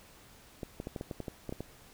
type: clicks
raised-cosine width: 2 ms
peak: -24 dBFS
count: 11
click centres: 0.632 / 0.801 / 0.871 / 0.962 / 1.011 / 1.112 / 1.203 / 1.282 / 1.493 / 1.525 / 1.606 s
effects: pink hiss -57 dBFS RMS until 1.93 s